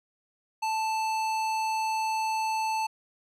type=tone with hard clipping; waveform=sine; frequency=880 Hz; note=A5; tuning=in tune; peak=-28 dBFS; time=0.62-2.87 s; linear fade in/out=10 ms; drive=16 dB; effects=none